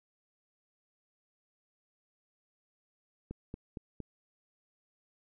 click train, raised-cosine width 3 ms, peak -27 dBFS, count 4, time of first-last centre 3.31-4.003 s, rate 4.33 Hz, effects none

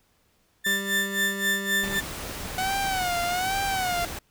35% pulse tone with tremolo, 1777 Hz, A6, 17 cents sharp, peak -19 dBFS, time 0.64-2.01 s, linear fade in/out 20 ms, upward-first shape sine, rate 3.8 Hz, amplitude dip 80%
25% pulse tone, 197.4 Hz, G3, 12 cents sharp, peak -28 dBFS, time 0.66-1.99 s, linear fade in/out 5 ms
pink noise, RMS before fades -35 dBFS, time 1.83-4.19 s, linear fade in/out 5 ms
sawtooth tone with vibrato, 740 Hz, F#5, in tune, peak -21 dBFS, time 2.58-4.05 s, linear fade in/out 2 ms, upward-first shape sine, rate 1.2 Hz, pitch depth 110 cents each way
effects pink hiss -66 dBFS RMS until 4.3 s

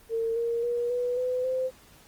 sine tone with pitch steps, 454.9 / 466.6 / 478.6 / 490.9 / 503.6 / 516.5 Hz, A#4 / A#4 / A#4 / B4 / B4 / C5, -42 / +2 / +46 / -10 / +34 / -22 cents, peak -25 dBFS, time 0.09-1.71 s, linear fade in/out 50 ms, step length 270 ms, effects pink hiss -55 dBFS RMS until 2.07 s + Opus 24 kbps

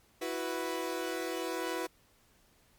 sawtooth chord, E suspended second, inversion none, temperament equal, 329.6 / 370 / 493.9 Hz, E4 / F#4 / B4, 0 / 0 / 0 cents, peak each -34 dBFS, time 0.21-1.87 s, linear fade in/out 10 ms, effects pink hiss -66 dBFS RMS until 2.78 s + MP3 96 kbps

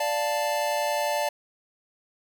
square chord, D minor, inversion none, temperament equal, 587.3 / 698.5 / 880 Hz, D5 / F5 / A5, 0 / 0 / 0 cents, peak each -28 / -32 / -29 dBFS, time 0-1.29 s, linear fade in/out 5 ms, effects none

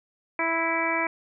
harmonic tone, 329.6 Hz, E4, in tune, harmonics 1 / 2 / 3 / 4 / 5 / 6 / 7, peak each -32 / -31 / -29 / -34 / -34 / -31 / -28 dBFS, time 0.39-1.07 s, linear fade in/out 2 ms, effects none

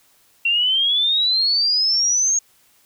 sine exponential sweep, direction up, 2720 to 6610 Hz, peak -15 dBFS, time 0.45-2.39 s, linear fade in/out 5 ms, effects white hiss -57 dBFS RMS until 2.85 s

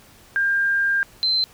sine tone pair in turn, 1600 / 4090 Hz, G6 / C8, +35 / -40 cents, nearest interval octave + major third, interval 1625 cents, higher second, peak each -17 dBFS, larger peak neither, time 0.36-1.03 / 1.23-1.44 s, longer first, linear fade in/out 0 ms, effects pink hiss -50 dBFS RMS until 1.53 s

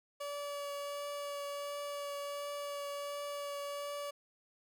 30% pulse tone with vibrato, 573 Hz, D5, 43 cents flat, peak -36 dBFS, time 0.2-4.11 s, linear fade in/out 10 ms, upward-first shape triangle, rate 1.4 Hz, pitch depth 12 cents each way, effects none

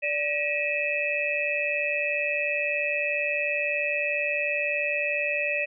sine tone cluster, 584 / 1918 / 2442 / 2593 Hz, D5 / A#6 / D#7 / E7, -10 / +49 / -33 / -29 cents, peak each -30 / -33 / -31 / -27 dBFS, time 0.02-5.66 s, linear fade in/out 20 ms, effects none

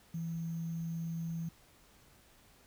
sine tone with sample-and-hold, 165.4 Hz, E3, 6 cents sharp, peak -35 dBFS, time 0.14-1.49 s, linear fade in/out 5 ms, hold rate 6300 Hz, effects pink hiss -63 dBFS RMS until 2.66 s

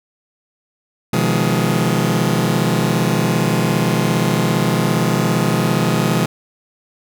sawtooth chord, F half-diminished seventh, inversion second, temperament just, 125.72 / 157.15 / 174.61 / 209.5 Hz, Cb3 / Eb3 / F3 / Ab3, +31 / +18 / 0 / +15 cents, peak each -16 dBFS, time 1.13-6.26 s, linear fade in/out 5 ms, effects none

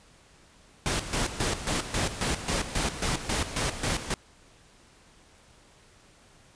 pink noise with tremolo, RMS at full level -27 dBFS, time 0.86-4.14 s, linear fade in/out 0 ms, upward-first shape square, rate 3.7 Hz, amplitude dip 70%, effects pink hiss -57 dBFS RMS until 6.55 s + resampled to 22050 Hz

